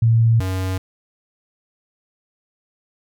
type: tone pair in turn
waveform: sine / square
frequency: 114.4 / 93.73 Hz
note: A#2 / F#2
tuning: -32 / +23 cents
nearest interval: minor third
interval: 345 cents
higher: first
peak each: -11 / -21 dBFS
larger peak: first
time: 0.02-0.4 / 0.4-0.78 s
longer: neither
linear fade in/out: 5 ms
effects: none